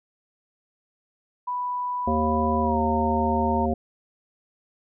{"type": "tone with pitch glide", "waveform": "sine", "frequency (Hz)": [987.8, 916.3], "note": ["B5", "A#5"], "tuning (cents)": [0, -30], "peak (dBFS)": -25, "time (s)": [1.47, 3.66], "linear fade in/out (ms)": 10, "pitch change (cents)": -130, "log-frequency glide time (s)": [2.62, 2.8]}
{"type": "harmonic tone", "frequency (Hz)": 77.6, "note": "D#2", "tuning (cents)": -4, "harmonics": [1, 3, 5, 7, 9], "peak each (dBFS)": [-28, -25, -29, -30, -28], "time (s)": [2.07, 3.74], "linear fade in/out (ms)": 5}
{"effects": []}